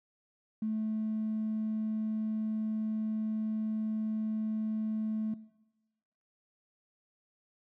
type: tone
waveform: triangle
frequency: 217.6 Hz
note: A3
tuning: 19 cents flat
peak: -26 dBFS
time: 0.62-5.34 s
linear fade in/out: 5 ms
effects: noise-tail reverb RT60 1.0 s tail -22 dB re dry + tanh soft clip ceiling -28 dBFS

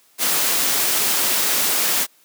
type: noise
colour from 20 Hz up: white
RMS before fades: -19 dBFS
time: 0.18-2.07 s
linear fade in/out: 50 ms
effects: white hiss -56 dBFS RMS until 2.24 s + high-pass 200 Hz 12 dB/octave

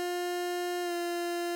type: tone with pitch glide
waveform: 30% pulse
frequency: 354.2 to 346.3 Hz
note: F4 to F4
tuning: +24 to -15 cents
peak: -28 dBFS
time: 0-1.55 s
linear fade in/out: 0 ms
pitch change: -39 cents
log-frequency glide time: 0.82-0.93 s
effects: none

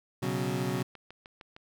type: chord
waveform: 25% pulse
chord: B suspended second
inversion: none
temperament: equal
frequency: 123.47 / 138.59 / 185 Hz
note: B2 / C#3 / F#3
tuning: 0 / 0 / 0 cents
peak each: -30 dBFS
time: 0.22-0.83 s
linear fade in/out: 10 ms
type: click train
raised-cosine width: 0.3 ms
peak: -31 dBFS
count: 6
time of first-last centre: 0.8-1.565 s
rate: 6.54 Hz
effects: none

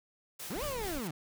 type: noise with tremolo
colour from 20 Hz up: white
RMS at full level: -42 dBFS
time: 0.39-1.08 s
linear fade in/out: 10 ms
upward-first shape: sine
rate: 4.5 Hz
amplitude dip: 50%
type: linear two-way sweep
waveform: 30% pulse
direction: up then down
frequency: 138.59 to 615 to 138.59 Hz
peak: -33 dBFS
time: 0.5-1.11 s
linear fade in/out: 5 ms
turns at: 0.64 s
type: noise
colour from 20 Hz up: brown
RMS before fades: -43 dBFS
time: 0.55-1 s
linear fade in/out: 5 ms
effects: none

